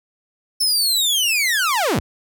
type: linear sweep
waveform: sawtooth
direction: down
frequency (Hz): 5330 to 47.84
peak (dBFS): -13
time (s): 0.6-2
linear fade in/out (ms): 10
effects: none